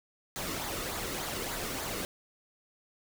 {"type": "noise with flanger", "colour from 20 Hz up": "pink", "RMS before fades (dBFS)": -36, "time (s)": [0.36, 2.05], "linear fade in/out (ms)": 0, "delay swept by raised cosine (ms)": [0.35, 1.28], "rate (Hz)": 3.4, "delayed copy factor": -0.5, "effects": []}